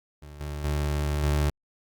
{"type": "tone with level steps", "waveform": "30% pulse", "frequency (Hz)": 73.7, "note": "D2", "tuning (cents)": 7, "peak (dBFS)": [-39, -29, -22, -19], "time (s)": [0.22, 1.5], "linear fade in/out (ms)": 5, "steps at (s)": [0.4, 0.64, 1.23], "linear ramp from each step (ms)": 5, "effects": ["Opus 48 kbps"]}